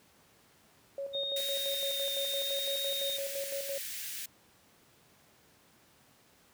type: tone with tremolo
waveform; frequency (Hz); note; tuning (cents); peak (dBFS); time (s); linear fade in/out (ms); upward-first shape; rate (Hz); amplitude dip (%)
sine; 554.4; C#5; 0; -34; 0.98-3.78; 2; square; 5.9; 60
type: tone with vibrato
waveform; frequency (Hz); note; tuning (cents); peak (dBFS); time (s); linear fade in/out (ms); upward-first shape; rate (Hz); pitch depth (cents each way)
sine; 3693; A#7; -17; -33; 1.13-3.18; 20; triangle; 0.75; 17
type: high-pass noise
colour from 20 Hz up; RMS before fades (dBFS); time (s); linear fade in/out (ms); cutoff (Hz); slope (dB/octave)
white; -40; 1.36-4.26; 5; 1600; 48
effects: pink hiss -63 dBFS RMS until 6.53 s + high-pass 100 Hz 12 dB/octave